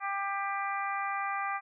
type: harmonic tone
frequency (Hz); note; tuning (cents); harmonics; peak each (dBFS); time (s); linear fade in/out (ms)
396.4; G4; +19; 2 / 3 / 4 / 5 / 6; -35 / -34 / -40 / -39 / -42; 0-1.61; 50
effects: none